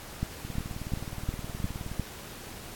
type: two click trains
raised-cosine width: 5 ms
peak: -16 / -24 dBFS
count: 6 / 29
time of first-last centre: 0.23-1.997 / 0.45-1.916 s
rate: 2.83 / 19.1 Hz
effects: pink hiss -44 dBFS RMS until 2.75 s + AAC 64 kbps